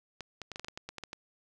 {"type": "clicks", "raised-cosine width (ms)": 0.2, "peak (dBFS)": -23, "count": 12, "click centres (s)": [0.207, 0.417, 0.517, 0.559, 0.596, 0.646, 0.684, 0.775, 0.89, 0.983, 1.037, 1.131], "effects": []}